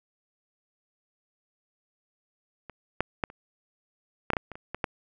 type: clicks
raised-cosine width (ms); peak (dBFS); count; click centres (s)
0.5; -26 / -9 / -11 / -30 / -9 / -8 / -11 / -25 / -27 / -18 / -11; 11; 2.697 / 3.006 / 3.238 / 3.301 / 4.303 / 4.334 / 4.368 / 4.517 / 4.555 / 4.746 / 4.842
effects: none